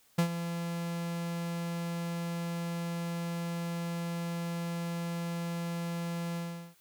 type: tone with ADSR envelope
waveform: 45% pulse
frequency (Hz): 170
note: F3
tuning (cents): -46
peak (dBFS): -22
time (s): 0.18-6.75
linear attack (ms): 9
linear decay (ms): 88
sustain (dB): -11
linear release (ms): 390
effects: white hiss -65 dBFS RMS until 6.8 s